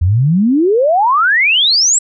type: exponential sweep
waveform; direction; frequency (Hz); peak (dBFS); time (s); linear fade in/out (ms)
sine; up; 80.9 to 7960; -8; 0.01-1.99; 10
effects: none